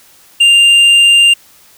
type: tone with hard clipping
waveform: sine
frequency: 2794 Hz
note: F7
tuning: in tune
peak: -5 dBFS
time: 0.4-1.34 s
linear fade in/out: 10 ms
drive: 5 dB
effects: white hiss -44 dBFS RMS until 1.77 s